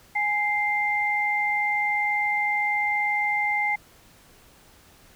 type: tone pair together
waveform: sine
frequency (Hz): 830.6 / 2093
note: G#5 / C7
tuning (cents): 0 / 0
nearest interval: octave + major third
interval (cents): 1600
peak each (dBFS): -26 / -23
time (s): 0.15-3.76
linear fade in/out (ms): 10
effects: pink hiss -54 dBFS RMS until 5.15 s